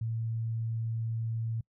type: tone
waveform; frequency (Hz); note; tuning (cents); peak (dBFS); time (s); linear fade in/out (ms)
sine; 113.5; A#2; -46; -30; 0.01-1.61; 5
effects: noise-tail reverb RT60 0.1 s tail -26 dB re dry